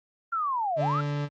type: linear two-way sweep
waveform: sine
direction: down then up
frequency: 1396.9 to 587.3 to 1396.9 Hz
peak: -25 dBFS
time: 0.32-1.01 s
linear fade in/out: 10 ms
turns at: 0.8 s
type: tone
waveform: 40% pulse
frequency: 145.4 Hz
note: D3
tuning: 17 cents flat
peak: -26 dBFS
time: 0.76-1.29 s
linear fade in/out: 50 ms
effects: low-pass 4000 Hz 12 dB/octave + Opus 24 kbps